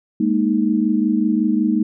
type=chord; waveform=sine; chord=Ab suspended second; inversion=none; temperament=equal; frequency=207.7 / 233.1 / 311.1 Hz; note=Ab3 / Bb3 / Eb4; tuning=0 / 0 / 0 cents; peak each=-19 dBFS; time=0.2-1.83 s; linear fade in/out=5 ms; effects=none